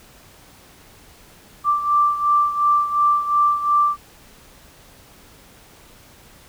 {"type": "beating tone pair", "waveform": "sine", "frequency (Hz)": [1174.7, 1177.5], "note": ["D6", "D6"], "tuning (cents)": [0, 4], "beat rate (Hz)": 2.8, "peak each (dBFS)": [-16, -21], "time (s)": [1.64, 3.97], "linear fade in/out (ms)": 50, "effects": ["pink hiss -48 dBFS RMS until 6.48 s"]}